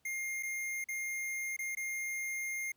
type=tone with dropouts; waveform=square; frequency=2121 Hz; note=C7; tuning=23 cents sharp; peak=-36 dBFS; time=0.05-2.72 s; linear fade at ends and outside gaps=5 ms; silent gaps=0.427-0.431 / 0.842-0.886 / 1.566-1.589 / 1.751-1.77 s; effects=pink hiss -75 dBFS RMS until 2.76 s + high-pass 60 Hz 12 dB/octave